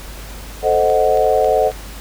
sine chord, A diminished seventh, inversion none, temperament equal, 440 / 523.3 / 622.3 / 740 Hz, A4 / C5 / Eb5 / Gb5, 0 / 0 / 0 / 0 cents, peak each -17 dBFS, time 0.62-1.72 s, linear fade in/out 50 ms
click train, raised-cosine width 0.2 ms, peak -17 dBFS, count 4, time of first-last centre 0.9-1.717 s, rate 3.67 Hz
effects added 50 Hz sine -32 dBFS peak until 2 s + pink hiss -36 dBFS RMS until 2 s

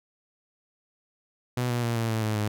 sawtooth tone with pitch steps, 123.7 / 120.46 / 117.3 / 114.22 / 111.23 / 108.31 / 105.47 Hz, B2 / B2 / A#2 / A#2 / A2 / A2 / G#2, +3 / -43 / +11 / -35 / +19 / -27 / +27 cents, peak -21 dBFS, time 1.57-2.48 s, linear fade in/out 5 ms, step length 130 ms, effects none

